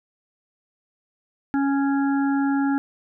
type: harmonic tone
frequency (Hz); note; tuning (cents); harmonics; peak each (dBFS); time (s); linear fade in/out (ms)
277.2; C#4; 0; 1 / 3 / 5 / 6; -19 / -29 / -33 / -35; 1.54-2.78; 0
effects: none